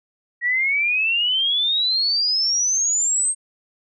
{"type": "exponential sweep", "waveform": "sine", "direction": "up", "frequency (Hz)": [1900, 8500], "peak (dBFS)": -17, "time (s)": [0.41, 3.35], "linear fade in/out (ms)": 50, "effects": []}